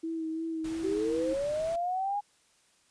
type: tone with vibrato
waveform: sine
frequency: 323.2 Hz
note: E4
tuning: 34 cents flat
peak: -31 dBFS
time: 0.03-1.34 s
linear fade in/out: 10 ms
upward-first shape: sine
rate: 2.9 Hz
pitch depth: 25 cents each way
type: noise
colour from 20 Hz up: pink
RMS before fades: -46 dBFS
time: 0.64-1.76 s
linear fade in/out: 5 ms
type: linear sweep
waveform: sine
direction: up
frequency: 370 to 830 Hz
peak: -28 dBFS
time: 0.83-2.21 s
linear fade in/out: 20 ms
effects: white hiss -66 dBFS RMS until 2.9 s + resampled to 22050 Hz